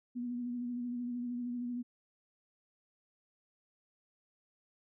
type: tone with vibrato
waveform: sine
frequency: 243.3 Hz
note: B3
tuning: 26 cents flat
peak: -35 dBFS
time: 0.15-1.83 s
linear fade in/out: 20 ms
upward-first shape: sine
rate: 13 Hz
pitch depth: 29 cents each way
effects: none

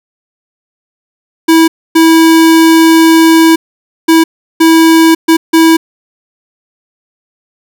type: tone bursts at uneven times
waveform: square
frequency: 325.6 Hz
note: E4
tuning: 21 cents flat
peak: -3 dBFS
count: 6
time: 1.48-1.68 / 1.95-3.56 / 4.08-4.24 / 4.6-5.15 / 5.28-5.37 / 5.53-5.77 s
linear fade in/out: 10 ms
effects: none

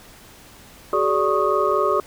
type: tone cluster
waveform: sine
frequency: 380.8 / 424.9 / 582 / 1098 / 1247 Hz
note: F#4 / G#4 / D5 / C#6 / D#6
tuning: +50 / +40 / -16 / -17 / +3 cents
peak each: -23 dBFS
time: 0.93-2 s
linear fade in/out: 2 ms
effects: pink hiss -46 dBFS RMS until 2.06 s

